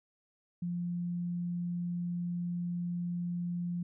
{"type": "tone", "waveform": "sine", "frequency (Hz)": 174.61, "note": "F3", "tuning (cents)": 0, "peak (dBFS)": -32, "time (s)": [0.62, 3.83], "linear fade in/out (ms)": 5, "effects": []}